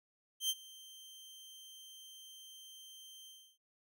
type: tone with ADSR envelope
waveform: sawtooth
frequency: 3136 Hz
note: G7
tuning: in tune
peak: -27 dBFS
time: 0.4-3.58 s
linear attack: 95 ms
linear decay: 44 ms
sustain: -22 dB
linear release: 310 ms
effects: none